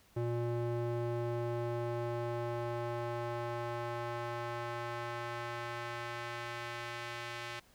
square tone with band-pass filter sweep, 118.8 Hz, A#2, 33 cents sharp, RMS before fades -38 dBFS, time 0.16-7.6 s, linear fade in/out 10 ms, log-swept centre 330 to 2400 Hz, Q 0.87, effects pink hiss -65 dBFS RMS until 7.74 s

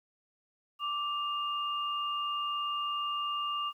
sine tone pair together, 1173 / 2817 Hz, D6 / F7, -2 / +14 cents, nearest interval octave + minor third, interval 1516 cents, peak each -32 / -36 dBFS, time 0.79-3.73 s, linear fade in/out 50 ms, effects 11-bit

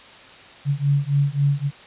sine beating tone pair, 140 / 143.7 Hz, C#3 / D3, +18 / -37 cents, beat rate 3.7 Hz, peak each -20 dBFS, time 0.65-1.71 s, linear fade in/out 50 ms, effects white hiss -44 dBFS RMS until 1.86 s + resampled to 8000 Hz

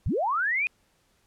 sine linear sweep, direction up, 45.98 to 2515 Hz, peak -23 dBFS, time 0.06-0.67 s, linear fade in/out 0 ms, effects pink hiss -67 dBFS RMS until 1.26 s + low-pass 12000 Hz 12 dB/octave

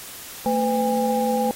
sine tone cluster, 224.5 / 505 / 810 Hz, A3 / B4 / G#5, +35 / +39 / -43 cents, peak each -23 dBFS, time 0.46-1.51 s, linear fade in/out 0 ms, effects white hiss -38 dBFS RMS until 1.55 s + AAC 48 kbps

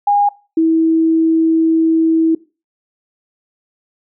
sine tone pair in turn, 816 / 324.2 Hz, G#5 / E4, -31 / -29 cents, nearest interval octave + major third, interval 1598 cents, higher first, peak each -9 dBFS, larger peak neither, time 0.07-0.29 / 0.57-2.35 s, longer second, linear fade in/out 5 ms, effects noise-tail reverb RT60 0.3 s tail -20 dB re dry

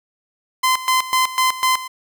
sawtooth tone with tremolo, 1031 Hz, C6, 26 cents flat, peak -10 dBFS, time 0.63-1.88 s, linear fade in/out 10 ms, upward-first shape square, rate 4 Hz, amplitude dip 80%, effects none

